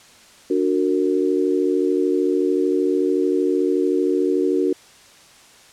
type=chord; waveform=sine; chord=D augmented; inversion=none; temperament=just; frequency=293.7 / 367.1 / 458.9 Hz; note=D4 / F#4 / A#4; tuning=0 / -14 / -27 cents; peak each=-21 / -19 / -23 dBFS; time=0.5-4.73 s; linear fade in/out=5 ms; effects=white hiss -48 dBFS RMS until 5.72 s + low-pass 8000 Hz 12 dB/octave